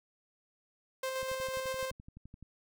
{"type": "tone with tremolo", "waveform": "sawtooth", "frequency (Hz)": 524, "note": "C5", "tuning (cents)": 2, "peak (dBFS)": -29, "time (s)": [1.03, 1.91], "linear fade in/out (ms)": 5, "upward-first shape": "square", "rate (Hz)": 7.9, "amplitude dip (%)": 30}
{"type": "click train", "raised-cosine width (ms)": 5, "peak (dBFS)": -37, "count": 15, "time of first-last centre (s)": [1.23, 2.427], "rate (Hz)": 11.7}
{"effects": []}